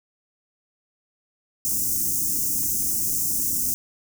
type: band-stop noise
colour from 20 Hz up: white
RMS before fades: -24 dBFS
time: 1.65-3.74 s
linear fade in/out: 0 ms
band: 340 to 5800 Hz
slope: 48 dB/octave
effects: none